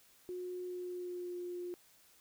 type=tone with pitch glide; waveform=sine; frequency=361.4 to 354.4 Hz; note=F#4 to F4; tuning=-41 to +25 cents; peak=-39 dBFS; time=0.29-1.74 s; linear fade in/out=0 ms; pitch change=-34 cents; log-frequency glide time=0.63-1.36 s; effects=white hiss -65 dBFS RMS until 2.2 s